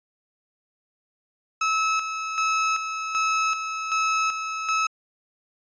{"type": "tone with tremolo", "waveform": "30% pulse", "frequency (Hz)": 1297, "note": "E6", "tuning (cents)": -28, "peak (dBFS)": -18, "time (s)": [1.61, 4.87], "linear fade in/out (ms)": 5, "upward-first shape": "square", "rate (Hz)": 1.3, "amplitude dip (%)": 55, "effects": ["resampled to 16000 Hz"]}